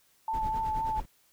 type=tone with vibrato; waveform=sine; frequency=880 Hz; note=A5; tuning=in tune; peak=-28 dBFS; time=0.28-1 s; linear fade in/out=2 ms; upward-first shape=triangle; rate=4 Hz; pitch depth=26 cents each way
type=noise with tremolo; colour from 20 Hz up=brown; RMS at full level=-34 dBFS; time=0.33-1.06 s; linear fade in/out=10 ms; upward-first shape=sine; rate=9.5 Hz; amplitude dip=75%
effects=white hiss -66 dBFS RMS until 1.32 s